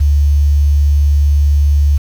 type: tone with quantisation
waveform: sine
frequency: 72.3 Hz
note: D2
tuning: 27 cents flat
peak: -7 dBFS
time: 0-1.98 s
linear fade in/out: 10 ms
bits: 6
effects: none